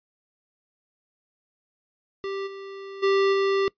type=tone with level steps; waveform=square; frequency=392 Hz; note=G4; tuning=in tune; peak=-29 / -37 / -19 / -21 dBFS; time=2.24-3.68 s; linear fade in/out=0 ms; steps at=2.46 / 3.02 / 3.32 s; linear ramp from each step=20 ms; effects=noise-tail reverb RT60 0.1 s tail -22 dB re dry + resampled to 11025 Hz